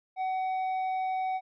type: tone with tanh clipping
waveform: sine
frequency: 752 Hz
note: F#5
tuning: 28 cents sharp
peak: -29 dBFS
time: 0.16-1.41 s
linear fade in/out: 50 ms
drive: 6 dB
effects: none